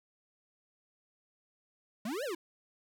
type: exponential two-way sweep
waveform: square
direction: up then down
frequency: 196 to 622.3 to 312.3 Hz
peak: -35 dBFS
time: 2.05-2.35 s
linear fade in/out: 5 ms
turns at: 2.24 s
effects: none